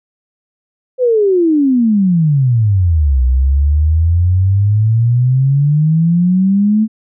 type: exponential two-way sweep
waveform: sine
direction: down then up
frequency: 520 to 62.1 to 221.8 Hz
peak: -8 dBFS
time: 0.98-6.88 s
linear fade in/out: 50 ms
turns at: 3.23 s
effects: none